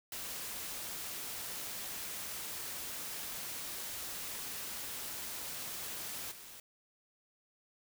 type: noise with level steps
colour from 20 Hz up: white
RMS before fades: -42 / -51 dBFS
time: 0.12-6.6 s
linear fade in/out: 2 ms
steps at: 6.31 s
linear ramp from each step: 10 ms
effects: none